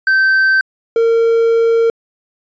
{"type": "tone pair in turn", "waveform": "triangle", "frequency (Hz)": [1551, 458.7], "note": ["G6", "A#4"], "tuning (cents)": [-19, -28], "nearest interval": "octave + major sixth", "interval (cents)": 2109, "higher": "first", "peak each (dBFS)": -7, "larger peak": "neither", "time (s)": [[0.07, 0.61], [0.96, 1.9]], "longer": "second", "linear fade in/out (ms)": 2, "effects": ["resampled to 16000 Hz"]}